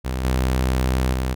sawtooth tone with level steps, 64.1 Hz, C2, 35 cents flat, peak -19 / -14 / -17 dBFS, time 0.04-1.35 s, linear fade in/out 20 ms, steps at 0.24 / 1.13 s, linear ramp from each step 5 ms, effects none

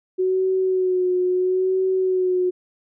sine tone with vibrato, 370 Hz, F#4, in tune, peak -17 dBFS, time 0.18-2.51 s, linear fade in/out 20 ms, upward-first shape sine, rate 0.75 Hz, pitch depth 32 cents each way, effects none

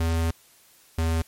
square tone pair in turn, 82.41 / 81.65 Hz, E2 / E2, 0 / -16 cents, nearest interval unison, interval 16 cents, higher first, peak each -22 / -22 dBFS, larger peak neither, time 0-0.31 / 0.98-1.22 s, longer first, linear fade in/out 5 ms, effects white hiss -56 dBFS RMS until 1.27 s + MP3 64 kbps

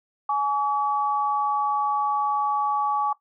sine tone pair together, 839.6 / 1140 Hz, G#5 / C#6, +19 / +48 cents, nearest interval perfect fourth, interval 529 cents, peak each -24 / -23 dBFS, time 0.29-3.13 s, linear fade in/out 5 ms, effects noise-tail reverb RT60 0.1 s tail -17 dB re dry

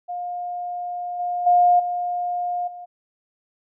sine tone with level steps, 710 Hz, F5, 28 cents sharp, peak -26 / -22 / -12 / -22 / -34 dBFS, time 0.08-2.86 s, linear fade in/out 20 ms, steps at 1.19 / 1.46 / 1.79 / 2.67 s, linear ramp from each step 10 ms, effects none

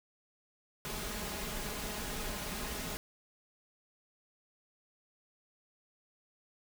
pink noise with comb filter, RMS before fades -39 dBFS, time 0.85-2.97 s, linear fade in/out 0 ms, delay 4.8 ms, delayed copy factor +0.55, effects none

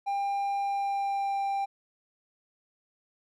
triangle tone with pitch glide, 798 to 791.1 Hz, G5 to G5, +31 to +16 cents, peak -25 dBFS, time 0.06-1.66 s, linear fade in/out 20 ms, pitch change -15 cents, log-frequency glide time 0.6-1.42 s, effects none

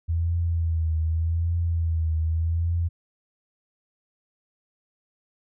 sine tone with vibrato, 82.41 Hz, E2, in tune, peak -21 dBFS, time 0.08-2.89 s, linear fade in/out 20 ms, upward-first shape triangle, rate 0.84 Hz, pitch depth 64 cents each way, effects none

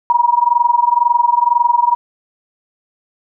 sine tone with amplitude modulation, 957 Hz, A#5, 45 cents sharp, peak -6 dBFS, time 0.1-1.95 s, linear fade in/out 0 ms, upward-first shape sine, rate 22 Hz, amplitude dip 90%, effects none

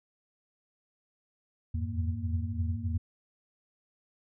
sine tone cluster, 83 / 86.3 / 94.4 / 106 / 232.7 Hz, E2 / F2 / F#2 / G#2 / A#3, +12 / -20 / +35 / +36 / -3 cents, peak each -36 / -32 / -38 / -37 / -39 dBFS, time 1.74-2.98 s, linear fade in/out 10 ms, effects none

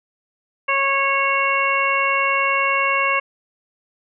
harmonic tone, 550 Hz, C#5, 14 cents flat, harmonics 1 / 2 / 3 / 4 / 5, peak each -26 / -20 / -27 / -21 / -23 dBFS, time 0.68-3.2 s, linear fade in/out 10 ms, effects none

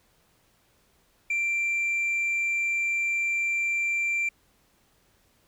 sine tone, 2358 Hz, D7, 6 cents sharp, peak -21 dBFS, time 1.3-4.29 s, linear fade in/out 5 ms, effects tanh soft clip ceiling -23 dBFS + pink hiss -65 dBFS RMS until 5.47 s

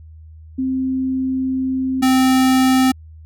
sine / square tone pair in turn, 261.6 / 260.1 Hz, C4 / C4, 0 / -10 cents, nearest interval unison, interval 10 cents, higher first, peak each -17 / -12 dBFS, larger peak second, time 0.58-2.02 / 2.02-2.92 s, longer first, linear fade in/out 10 ms, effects added 79 Hz sine -37 dBFS peak until 3.25 s

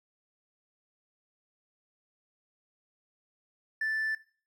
triangle tone, 1760 Hz, A6, in tune, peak -25 dBFS, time 3.81-4.15 s, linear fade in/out 5 ms, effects noise-tail reverb RT60 0.4 s tail -19 dB re dry + tanh soft clip ceiling -24 dBFS

